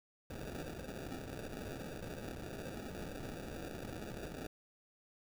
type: noise with sample-and-hold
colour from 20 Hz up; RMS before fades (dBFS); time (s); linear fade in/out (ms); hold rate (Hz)
white; -45; 0.3-4.47; 5; 1050
effects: none